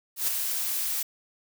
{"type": "noise with ADSR envelope", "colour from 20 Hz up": "blue", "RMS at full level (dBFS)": -24, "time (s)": [0.16, 1.03], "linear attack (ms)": 120, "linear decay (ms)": 3, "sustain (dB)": -5, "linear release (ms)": 7, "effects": []}